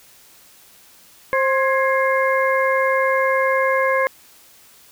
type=harmonic tone with a mistuned harmonic; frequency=530 Hz; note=C5; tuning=22 cents sharp; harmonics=1 / 2 / 3 / 4; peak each=-18 / -21 / -23 / -24 dBFS; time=1.33-4.07 s; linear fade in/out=0 ms; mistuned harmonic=3; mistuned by=+73 cents; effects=white hiss -49 dBFS RMS until 4.91 s